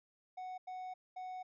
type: tone bursts at uneven times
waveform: triangle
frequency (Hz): 740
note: F#5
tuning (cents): 0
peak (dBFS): -40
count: 3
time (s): 0.37-0.58 / 0.67-0.94 / 1.16-1.43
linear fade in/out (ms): 10
effects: resampled to 16000 Hz